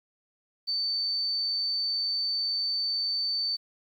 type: tone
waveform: sine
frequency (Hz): 4549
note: C#8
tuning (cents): +44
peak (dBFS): -26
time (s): 0.67-3.57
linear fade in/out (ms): 20
effects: 10-bit